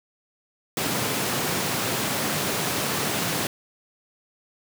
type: high-pass noise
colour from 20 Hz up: pink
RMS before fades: -26 dBFS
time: 0.77-3.47 s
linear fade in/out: 2 ms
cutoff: 120 Hz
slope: 24 dB/octave
effects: none